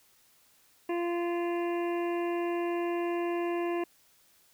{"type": "harmonic tone", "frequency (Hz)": 345.4, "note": "F4", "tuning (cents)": -19, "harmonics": [1, 2, 3, 5, 6, 7, 8], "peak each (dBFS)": [-29, -37, -40, -46, -48, -49, -47], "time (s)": [0.89, 3.84], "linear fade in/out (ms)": 5, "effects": ["white hiss -64 dBFS RMS until 4.53 s"]}